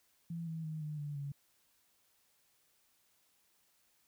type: tone with pitch steps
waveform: sine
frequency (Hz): 167.4 / 161.88 / 156.55 / 151.39 / 146.41 / 141.58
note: E3 / E3 / D#3 / D#3 / D3 / C#3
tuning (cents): +27 / -31 / +11 / -47 / -5 / +37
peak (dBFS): -38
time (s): 0.3-1.32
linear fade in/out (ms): 5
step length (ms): 170
effects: white hiss -73 dBFS RMS until 4.07 s